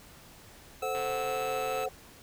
25% pulse tone, 1306 Hz, E6, 17 cents flat, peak -33 dBFS, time 0.82-1.86 s, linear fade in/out 5 ms
sine chord, F# diminished, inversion first, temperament equal, 440 / 523.3 / 740 Hz, A4 / C5 / F#5, 0 / 0 / 0 cents, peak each -36 / -34 / -34 dBFS, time 0.82-1.89 s, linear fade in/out 10 ms
click train, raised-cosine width 0.3 ms, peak -26 dBFS, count 118, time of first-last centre 0.95-1.836 s, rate 132 Hz
effects pink hiss -53 dBFS RMS until 2.22 s

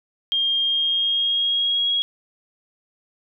sine tone with pitch glide, 3216 to 3306 Hz, G7 to G#7, +44 to -9 cents, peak -18 dBFS, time 0.32-2.02 s, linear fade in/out 0 ms, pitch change +47 cents, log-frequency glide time 0.62-1.91 s, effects none

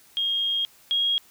sine tone pair in turn, 3246 / 3278 Hz, G#7 / G#7, -40 / -23 cents, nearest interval unison, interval 17 cents, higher second, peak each -22 / -20 dBFS, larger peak second, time 0.17-0.65 / 0.91-1.18 s, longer first, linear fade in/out 0 ms, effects white hiss -55 dBFS RMS until 1.3 s

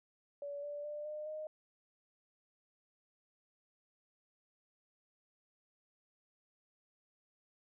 sine tone with pitch steps, 572 / 583 / 594.2 / 605.7 / 617.3 Hz, D5 / D5 / D5 / D#5 / D#5, -46 / -13 / +20 / -47 / -14 cents, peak -40 dBFS, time 0.42-1.47 s, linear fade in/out 2 ms, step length 210 ms, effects none

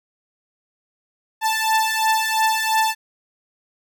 sawtooth beating tone pair, 880 / 882.9 Hz, A5 / A5, 0 / +6 cents, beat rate 2.9 Hz, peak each -16 / -17 dBFS, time 1.41-2.95 s, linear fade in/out 50 ms, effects none

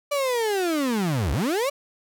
35% pulse linear two-way sweep, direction down then up, 587.3 to 61.74 to 587.3 Hz, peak -20 dBFS, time 0.11-1.7 s, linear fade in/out 10 ms, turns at 1.32 s, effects none

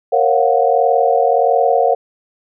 sine chord, Gb major seventh, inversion first, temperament equal with one note detuned, 466.2 / 543.9 / 698.5 / 740 Hz, Bb4 / Db5 / F5 / Gb5, 0 / -33 / 0 / 0 cents, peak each -16 dBFS, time 0.12-1.95 s, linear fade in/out 10 ms, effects none

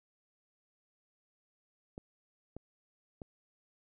clicks, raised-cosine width 2 ms, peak -30 dBFS, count 3, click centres 1.979 / 2.566 / 3.218 s, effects none

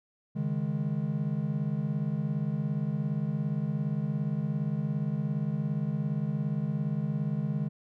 triangle chord, C# suspended second, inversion none, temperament just, 138.59 / 155.92 / 207.9 Hz, C#3 / D#3 / G#3, 0 / +4 / +2 cents, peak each -31 / -29 / -31 dBFS, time 0.35-7.69 s, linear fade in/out 20 ms, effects none

